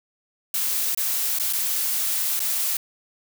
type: noise with dropouts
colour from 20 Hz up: blue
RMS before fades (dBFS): -24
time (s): 0.54-2.77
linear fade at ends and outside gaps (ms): 2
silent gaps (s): 0.948-0.974 / 1.387-1.397 / 1.527-1.533 / 2.394-2.402
effects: none